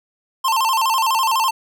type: tone with vibrato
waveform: square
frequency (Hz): 972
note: B5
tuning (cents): -28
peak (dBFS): -16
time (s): 0.44-1.51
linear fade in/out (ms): 10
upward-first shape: square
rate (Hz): 12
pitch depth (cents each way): 140
effects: none